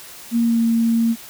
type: tone with pitch glide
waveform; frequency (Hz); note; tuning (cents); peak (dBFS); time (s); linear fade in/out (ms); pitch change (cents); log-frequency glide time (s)
sine; 233.1 to 229.5; A#3 to A#3; 0 to -27; -14; 0.31-1.16; 50; -27; 0.41-0.63
effects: white hiss -39 dBFS RMS until 1.29 s